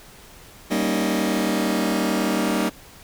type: chord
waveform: sawtooth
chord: Eb dominant seventh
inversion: first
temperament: just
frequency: 194.45 / 233.3 / 280 / 311.1 Hz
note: G3 / Bb3 / Db4 / Eb4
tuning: -14 / +2 / +18 / 0 cents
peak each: -21 / -21 / -24 / -21 dBFS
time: 0.7-2.7 s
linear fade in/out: 20 ms
effects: pink hiss -46 dBFS RMS until 3.03 s